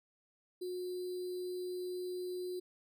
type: tone with sample-and-hold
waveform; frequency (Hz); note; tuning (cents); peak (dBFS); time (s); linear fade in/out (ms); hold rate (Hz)
sine; 362.1; F#4; -37; -37; 0.61-2.6; 10; 4410
effects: none